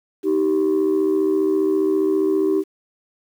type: tone pair together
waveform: sine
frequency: 312.5 / 387.4 Hz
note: D#4 / G4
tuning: +8 / -20 cents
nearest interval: major third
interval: 372 cents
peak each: -18 / -16 dBFS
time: 0.23-2.64 s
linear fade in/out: 50 ms
effects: tanh soft clip ceiling -12 dBFS + 8-bit